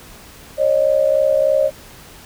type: tone pair together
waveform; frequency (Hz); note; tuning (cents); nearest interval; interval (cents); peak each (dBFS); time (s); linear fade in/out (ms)
sine; 546.7 / 610; C#5 / D#5; -24 / -34; major second; 190; -15; 0.57-1.71; 50
effects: pink hiss -41 dBFS RMS until 2.25 s